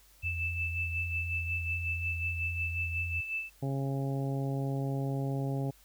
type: tone with tremolo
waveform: sine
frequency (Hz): 2637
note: E7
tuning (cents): 0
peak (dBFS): -30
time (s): 0.22-3.5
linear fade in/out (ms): 50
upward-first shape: sine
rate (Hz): 5.5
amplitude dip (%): 60
type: tone with vibrato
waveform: sine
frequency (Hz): 85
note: F2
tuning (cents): -46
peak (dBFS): -34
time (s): 0.23-3.21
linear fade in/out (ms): 10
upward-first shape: square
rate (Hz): 4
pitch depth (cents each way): 21
type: harmonic tone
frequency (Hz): 136.6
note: C#3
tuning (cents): -25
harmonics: 1 / 2 / 3 / 4 / 5 / 6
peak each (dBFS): -31 / -37 / -41 / -43 / -45 / -47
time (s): 3.62-5.71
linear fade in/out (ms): 10
effects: added 50 Hz sine -62 dBFS peak until 5.84 s + white hiss -62 dBFS RMS until 5.84 s